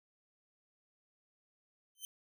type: tone with exponential growth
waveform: 10% pulse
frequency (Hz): 3087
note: G7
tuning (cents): -27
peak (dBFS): -30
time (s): 1.95-2.05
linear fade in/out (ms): 1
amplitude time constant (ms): 20
effects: none